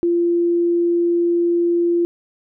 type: tone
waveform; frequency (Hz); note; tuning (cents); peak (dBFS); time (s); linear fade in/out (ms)
sine; 344.1; F4; -26; -14; 0.03-2.05; 0
effects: none